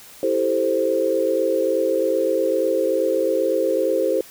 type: chord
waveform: sine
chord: A minor seventh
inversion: second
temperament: equal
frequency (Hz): 329.6 / 392 / 440 / 523.3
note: E4 / G4 / A4 / C5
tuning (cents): 0 / 0 / 0 / 0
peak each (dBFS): -25 / -24 / -24 / -20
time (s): 0.23-4.21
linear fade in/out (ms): 2
effects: white hiss -44 dBFS RMS until 4.3 s